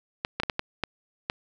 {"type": "clicks", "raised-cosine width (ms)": 0.3, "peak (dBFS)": -10, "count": 7, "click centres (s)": [0.249, 0.4, 0.434, 0.498, 0.594, 0.837, 1.299], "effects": []}